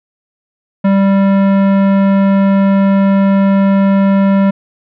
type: tone with tanh clipping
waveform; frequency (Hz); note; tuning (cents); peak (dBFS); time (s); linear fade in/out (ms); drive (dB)
sine; 196; G3; 0; -9; 0.84-4.51; 10; 17
effects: none